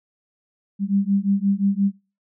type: beating tone pair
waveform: sine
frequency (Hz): 195.6 / 201.3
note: G3 / G3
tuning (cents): -4 / +46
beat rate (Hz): 5.7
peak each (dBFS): -21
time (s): 0.79-1.92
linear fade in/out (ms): 50
effects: noise-tail reverb RT60 0.3 s tail -19 dB re dry